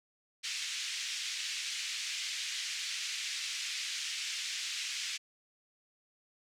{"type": "band-pass noise", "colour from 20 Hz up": "pink", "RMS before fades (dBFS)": -38, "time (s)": [0.43, 5.18], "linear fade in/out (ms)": 20, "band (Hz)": [2200, 7100], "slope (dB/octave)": 24, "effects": []}